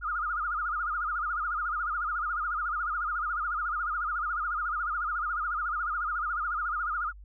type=tone with vibrato; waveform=sine; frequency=1318.5 Hz; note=E6; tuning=in tune; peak=-28 dBFS; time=0.01-7.13 s; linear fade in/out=50 ms; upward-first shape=sine; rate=14 Hz; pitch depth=160 cents each way; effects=added 50 Hz sine -45 dBFS peak until 7.24 s